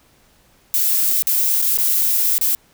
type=noise with dropouts; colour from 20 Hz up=violet; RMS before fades=-17 dBFS; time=0.74-2.55 s; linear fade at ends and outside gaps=0 ms; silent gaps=1.223-1.27 / 1.616-1.624 / 1.773-1.786 / 2.381-2.412 s; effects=pink hiss -55 dBFS RMS until 2.73 s